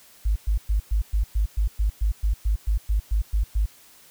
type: tone bursts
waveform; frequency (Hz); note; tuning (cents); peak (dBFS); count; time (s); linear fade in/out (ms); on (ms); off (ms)
sine; 51.9; G#1; 0; -18; 16; 0.25-3.66; 10; 110; 110
effects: white hiss -52 dBFS RMS until 4.1 s